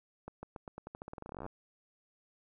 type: accelerating click train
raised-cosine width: 1 ms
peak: -29 dBFS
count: 24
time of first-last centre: 0.28-1.464 s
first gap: 150 ms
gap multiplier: 0.88
effects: none